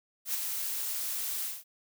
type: noise with ADSR envelope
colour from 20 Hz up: blue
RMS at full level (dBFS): -29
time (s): 0.25-1.64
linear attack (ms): 95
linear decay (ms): 5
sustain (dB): -5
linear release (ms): 200
effects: none